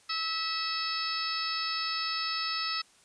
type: harmonic tone with a mistuned harmonic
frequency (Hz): 650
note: E5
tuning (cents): -24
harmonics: 2 / 3 / 4 / 5 / 6 / 7 / 8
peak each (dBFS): -35 / -40 / -39 / -46 / -38 / -37 / -35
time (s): 0.09-2.82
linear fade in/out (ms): 10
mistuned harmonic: 7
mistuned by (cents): -33
effects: white hiss -61 dBFS RMS until 3.04 s + resampled to 22050 Hz